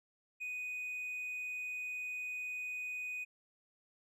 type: tone with hard clipping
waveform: sine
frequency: 2489 Hz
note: D#7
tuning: in tune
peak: -39 dBFS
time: 0.4-3.25 s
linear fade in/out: 20 ms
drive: 2 dB
effects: none